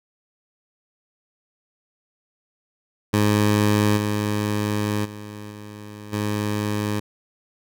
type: tone with level steps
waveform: 15% pulse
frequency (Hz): 104.6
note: G#2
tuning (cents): +13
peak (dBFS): -10 / -15 / -28 / -30 / -16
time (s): 3.13-7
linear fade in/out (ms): 10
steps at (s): 3.96 / 5.04 / 5.5 / 6.12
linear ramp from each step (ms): 20
effects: none